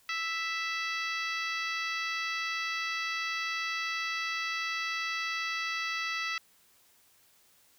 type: harmonic tone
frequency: 659.3 Hz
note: E5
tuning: in tune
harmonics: 2 / 3 / 4 / 5 / 6 / 7 / 8 / 9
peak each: -37 / -35 / -37 / -43 / -44 / -43 / -48 / -49 dBFS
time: 0.09-6.38 s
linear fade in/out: 2 ms
effects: white hiss -64 dBFS RMS until 7.78 s